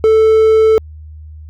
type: tone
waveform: triangle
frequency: 440 Hz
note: A4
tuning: in tune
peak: -4 dBFS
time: 0.04-0.78 s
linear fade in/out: 0 ms
effects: added 77 Hz sine -30 dBFS peak until 1.49 s